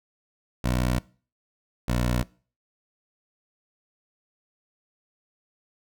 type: tone pair in turn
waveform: 15% pulse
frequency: 61.74 / 60.47 Hz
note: B1 / B1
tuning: 0 / -36 cents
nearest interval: unison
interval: 36 cents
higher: first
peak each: -16 dBFS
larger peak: neither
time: 0.64-0.99 / 1.88-2.23 s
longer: neither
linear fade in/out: 5 ms
effects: noise-tail reverb RT60 0.4 s tail -22 dB re dry